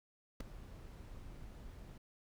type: noise with ADSR envelope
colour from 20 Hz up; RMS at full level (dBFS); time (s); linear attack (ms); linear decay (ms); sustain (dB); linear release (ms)
brown; -32; 0.4-1.98; 6; 4; -19; 5
effects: none